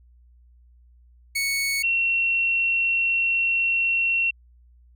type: tone pair in turn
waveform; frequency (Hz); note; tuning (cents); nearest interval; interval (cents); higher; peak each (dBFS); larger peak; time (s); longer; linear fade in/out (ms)
sawtooth / sine; 2217 / 2724; C#7 / F7; 0 / -44; major third; 356; second; -19; neither; 1.35-1.83 / 1.83-4.31; second; 10
effects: added 60 Hz sine -51 dBFS peak until 4.95 s